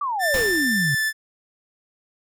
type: exponential sweep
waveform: sine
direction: down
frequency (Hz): 1200 to 130.81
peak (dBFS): -22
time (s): 0.01-0.95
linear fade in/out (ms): 5
type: tone with pitch glide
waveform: 45% pulse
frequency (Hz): 1778 to 1753.5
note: A6 to A6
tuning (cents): +18 to -6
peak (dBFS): -20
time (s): 0.19-1.13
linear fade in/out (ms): 50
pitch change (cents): -24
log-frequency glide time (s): 0.75-1.01
type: noise with exponential decay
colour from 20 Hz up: pink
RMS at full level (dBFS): -26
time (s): 0.34-0.9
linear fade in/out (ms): 0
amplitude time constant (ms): 120
effects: none